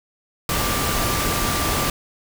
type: tone in noise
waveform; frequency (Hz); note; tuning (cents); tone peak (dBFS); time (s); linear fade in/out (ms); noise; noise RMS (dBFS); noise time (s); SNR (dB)
sine; 1178; D6; +5; -28; 0.49-1.9; 2; pink; -22; 0.49-1.9; -9
effects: none